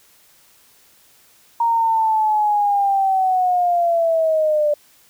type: linear sweep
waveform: sine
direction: down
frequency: 935 to 588 Hz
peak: -14 dBFS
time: 1.6-4.74 s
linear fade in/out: 5 ms
effects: white hiss -53 dBFS RMS until 5.09 s